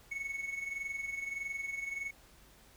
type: tone with amplitude modulation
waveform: triangle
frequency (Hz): 2209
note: C#7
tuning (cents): -7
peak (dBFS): -32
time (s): 0.11-2.11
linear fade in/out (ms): 10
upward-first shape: sine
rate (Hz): 21.6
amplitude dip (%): 65
effects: added 50 Hz sine -64 dBFS peak until 2.76 s + pink hiss -61 dBFS RMS until 2.76 s